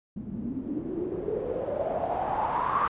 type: noise with low-pass filter sweep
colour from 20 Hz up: white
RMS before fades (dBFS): -30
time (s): 0.16-2.88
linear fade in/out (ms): 5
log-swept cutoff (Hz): 200 to 1200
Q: 8
effects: resampled to 8000 Hz